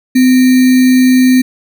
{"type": "tone with sample-and-hold", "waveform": "sine", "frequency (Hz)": 255.2, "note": "C4", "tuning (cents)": -43, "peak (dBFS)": -4, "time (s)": [0.15, 1.42], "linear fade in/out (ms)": 10, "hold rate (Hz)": 2100, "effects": []}